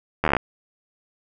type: slowing click train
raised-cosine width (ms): 0.5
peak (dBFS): -5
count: 10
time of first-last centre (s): 0.24-0.367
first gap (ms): 12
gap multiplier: 1.04
effects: none